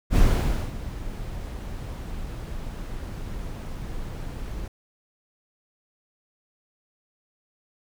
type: noise with ADSR envelope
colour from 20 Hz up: brown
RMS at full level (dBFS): -17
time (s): 0.1-4.68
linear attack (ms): 64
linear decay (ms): 550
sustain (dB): -16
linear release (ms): 4
effects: none